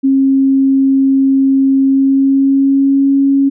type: tone with pitch glide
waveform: sine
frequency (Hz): 270 to 275.4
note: C#4 to C#4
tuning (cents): -45 to -11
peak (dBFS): -7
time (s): 0.03-3.5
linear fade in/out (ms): 20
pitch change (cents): +34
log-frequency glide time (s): 1.85-3.12
effects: none